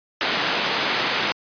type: band-pass noise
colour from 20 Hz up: white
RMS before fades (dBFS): -23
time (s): 0.21-1.32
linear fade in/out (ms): 0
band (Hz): 190 to 3300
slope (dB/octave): 12
effects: resampled to 11025 Hz

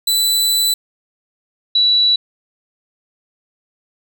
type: tone pair in turn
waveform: sawtooth / sine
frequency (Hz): 3984 / 3936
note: B7 / B7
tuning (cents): +14 / -7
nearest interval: unison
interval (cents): 21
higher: first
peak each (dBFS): -10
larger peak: neither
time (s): 0.07-0.74 / 1.75-2.16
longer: first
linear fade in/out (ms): 5
effects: none

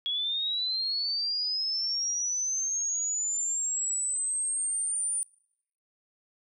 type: linear sweep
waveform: sine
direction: up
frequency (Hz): 3322 to 9340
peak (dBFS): -27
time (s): 0.06-5.23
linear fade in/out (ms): 0
effects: noise-tail reverb RT60 0.7 s tail -24 dB re dry

